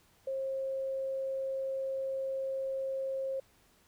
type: tone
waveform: sine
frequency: 535 Hz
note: C5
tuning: 38 cents sharp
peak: -32 dBFS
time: 0.27-3.4 s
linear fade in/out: 5 ms
effects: pink hiss -66 dBFS RMS until 3.87 s